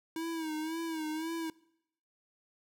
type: tone with vibrato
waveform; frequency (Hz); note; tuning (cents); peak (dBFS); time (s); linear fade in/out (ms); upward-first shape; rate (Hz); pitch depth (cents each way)
square; 320; D#4; +49; -35; 0.16-1.5; 2; sine; 1.9; 66
effects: noise-tail reverb RT60 0.8 s tail -23 dB re dry